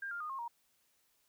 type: tone with pitch steps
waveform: sine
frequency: 1600 / 1400.9 / 1226.7 / 1074.1 / 940.4 Hz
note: G6 / F6 / D#6 / C6 / A#5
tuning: +35 / +5 / -25 / +45 / +15 cents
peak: -38 dBFS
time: 0.02-0.48 s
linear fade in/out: 5 ms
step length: 92 ms
effects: white hiss -74 dBFS RMS until 1.28 s